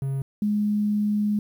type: tone pair in turn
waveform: triangle / sine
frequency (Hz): 135.9 / 208.6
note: C#3 / G#3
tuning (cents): -34 / +8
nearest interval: perfect fifth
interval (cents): 742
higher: second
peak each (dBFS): -22 / -20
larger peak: second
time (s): 0.02-0.22 / 0.42-1.39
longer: second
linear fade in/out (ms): 2
effects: 9-bit